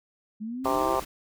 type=linear sweep; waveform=sine; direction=up; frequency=207.7 to 345.6 Hz; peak=-31 dBFS; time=0.4-0.96 s; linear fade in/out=20 ms
type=noise; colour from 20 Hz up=pink; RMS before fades=-39 dBFS; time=0.64-1.05 s; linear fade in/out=10 ms
type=harmonic tone; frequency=130.81 Hz; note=C3; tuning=in tune; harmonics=3 / 4 / 5 / 6 / 7 / 8 / 9; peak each=-31 / -31 / -31 / -31 / -31 / -31 / -31 dBFS; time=0.65-1 s; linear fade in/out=5 ms
effects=none